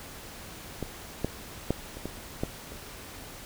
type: clicks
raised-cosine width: 2 ms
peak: -18 / -13 / -11 / -26 / -20 / -14 / -29 dBFS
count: 7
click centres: 0.827 / 1.246 / 1.706 / 1.97 / 2.056 / 2.435 / 2.72 s
effects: pink hiss -44 dBFS RMS until 3.45 s